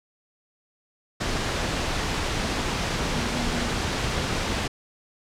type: tone in noise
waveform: sine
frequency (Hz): 239.2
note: A#3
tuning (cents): +45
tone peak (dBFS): -32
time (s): 3.15-3.69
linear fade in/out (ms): 10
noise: pink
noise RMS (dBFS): -26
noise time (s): 1.2-4.68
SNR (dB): -9
effects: low-pass 6000 Hz 12 dB/octave